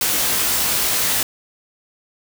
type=noise with comb filter; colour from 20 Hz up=white; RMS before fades=-19 dBFS; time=0.01-1.23 s; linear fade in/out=2 ms; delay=19 ms; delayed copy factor=+0.75; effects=none